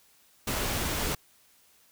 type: noise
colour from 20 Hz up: pink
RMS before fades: -30 dBFS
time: 0.47-1.15 s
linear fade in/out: 5 ms
effects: white hiss -62 dBFS RMS until 1.91 s